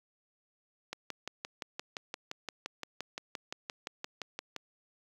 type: click train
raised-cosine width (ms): 0.2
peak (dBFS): -20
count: 22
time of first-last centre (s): 0.93-4.563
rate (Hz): 5.78
effects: high-pass 200 Hz 12 dB/octave + 9-bit